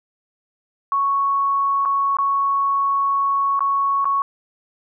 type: tone with dropouts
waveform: sine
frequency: 1108.7 Hz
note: C#6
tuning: in tune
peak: -16 dBFS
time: 0.92-4.22 s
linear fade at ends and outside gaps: 1 ms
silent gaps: 1.852-1.857 / 2.169-2.186 / 3.593-3.606 / 4.045-4.054 s
effects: none